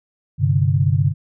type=chord; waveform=sine; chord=G suspended fourth; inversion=none; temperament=equal; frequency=98 / 130.81 / 146.83 Hz; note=G2 / C3 / D3; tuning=0 / 0 / 0 cents; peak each=-18 dBFS; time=0.38-1.14 s; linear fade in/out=50 ms; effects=none